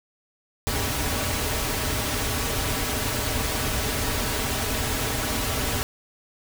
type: noise with comb filter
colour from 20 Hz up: pink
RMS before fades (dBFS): -26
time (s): 0.67-5.83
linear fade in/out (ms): 0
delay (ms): 5.7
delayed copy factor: -0.6
effects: none